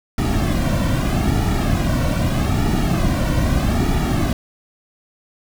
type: noise with flanger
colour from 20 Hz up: brown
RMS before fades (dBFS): -18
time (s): 0.18-4.33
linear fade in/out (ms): 2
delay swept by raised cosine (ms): 1.9 to 2.42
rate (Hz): 0.8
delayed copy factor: -0.75
effects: none